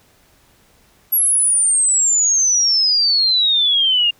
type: exponential sweep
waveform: sine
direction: down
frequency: 11580 to 2794 Hz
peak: -12 dBFS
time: 1.12-4.11 s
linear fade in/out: 10 ms
effects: pink hiss -54 dBFS RMS until 4.19 s